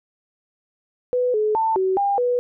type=tone with pitch steps; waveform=sine; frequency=496.8 / 427.1 / 891 / 377.6 / 802 / 490.8 Hz; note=B4 / G#4 / A5 / F#4 / G5 / B4; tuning=+10 / +48 / +22 / +35 / +39 / -11 cents; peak=-17 dBFS; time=1.13-2.39 s; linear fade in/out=0 ms; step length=210 ms; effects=none